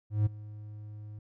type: tone with ADSR envelope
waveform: triangle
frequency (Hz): 105.6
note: G#2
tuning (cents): +29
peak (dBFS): -19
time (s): 0.1-1.19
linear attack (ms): 160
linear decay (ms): 15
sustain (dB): -20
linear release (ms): 4
effects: none